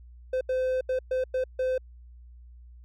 triangle tone bursts at uneven times, 514 Hz, C5, 31 cents flat, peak -22 dBFS, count 6, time 0.33-0.41 / 0.49-0.81 / 0.89-0.99 / 1.11-1.24 / 1.34-1.44 / 1.59-1.78 s, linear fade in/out 5 ms, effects added 60 Hz sine -46 dBFS peak until 2.84 s

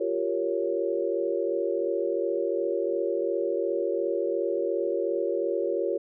sine chord, G half-diminished seventh, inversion third, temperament equal, 349.2 / 392 / 466.2 / 554.4 Hz, F4 / G4 / Bb4 / Db5, 0 / 0 / 0 / 0 cents, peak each -30 / -30 / -30 / -30 dBFS, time 0-5.98 s, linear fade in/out 10 ms, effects none

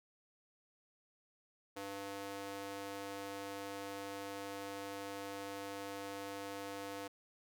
square tone with high-pass filter, 99.3 Hz, G2, 23 cents sharp, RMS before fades -45 dBFS, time 1.76-7.08 s, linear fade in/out 10 ms, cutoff 420 Hz, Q 1.2, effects none

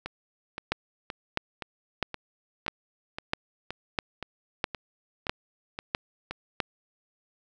two click trains, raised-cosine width 0.3 ms, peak -18 / -9 dBFS, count 13 / 10, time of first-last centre 0.06-6.31 / 0.72-6.602 s, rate 1.92 / 1.53 Hz, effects none

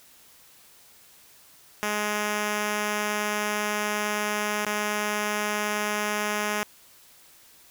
5% pulse tone with dropouts, 209.4 Hz, G#3, 15 cents sharp, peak -14 dBFS, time 1.83-6.63 s, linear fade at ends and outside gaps 0 ms, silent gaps 4.65-4.665 s, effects white hiss -54 dBFS RMS until 7.7 s

